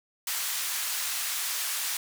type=band-pass noise; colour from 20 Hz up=white; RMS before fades=-31 dBFS; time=0.27-1.97 s; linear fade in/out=2 ms; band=1100 to 15000 Hz; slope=12 dB/octave; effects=none